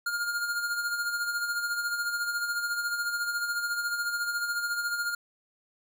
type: tone with tremolo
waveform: square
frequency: 1413 Hz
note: F6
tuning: 20 cents sharp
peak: -27 dBFS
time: 0.06-5.15 s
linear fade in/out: 5 ms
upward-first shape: sine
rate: 14 Hz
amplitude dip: 50%
effects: none